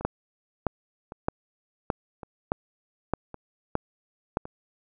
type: two click trains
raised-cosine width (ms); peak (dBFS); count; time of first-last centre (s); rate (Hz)
1; -24 / -10; 5 / 8; 0.01-4.454 / 0.05-4.371; 0.9 / 1.62
effects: none